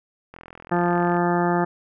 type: click train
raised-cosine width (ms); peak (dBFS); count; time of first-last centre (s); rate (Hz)
0.5; -25; 36; 0.34-1.167; 42.3
type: harmonic tone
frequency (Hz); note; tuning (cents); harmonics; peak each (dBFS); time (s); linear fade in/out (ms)
174.61; F3; 0; 1 / 2 / 3 / 4 / 5 / 6 / 7 / 8 / 9 / 10; -23 / -23 / -31 / -26 / -26 / -38 / -30 / -36 / -35 / -34; 0.71-1.65; 10
effects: none